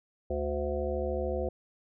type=harmonic tone; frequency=73.42 Hz; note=D2; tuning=in tune; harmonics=1 / 3 / 5 / 7 / 9 / 10; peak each=-34 / -41 / -35 / -33 / -38 / -44 dBFS; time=0.3-1.49 s; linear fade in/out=5 ms; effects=none